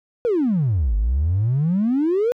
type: exponential two-way sweep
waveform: triangle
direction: down then up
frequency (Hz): 502 to 48.37 to 502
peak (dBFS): -13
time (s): 0.25-2.32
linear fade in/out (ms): 0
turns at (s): 0.96
effects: tanh soft clip ceiling -13 dBFS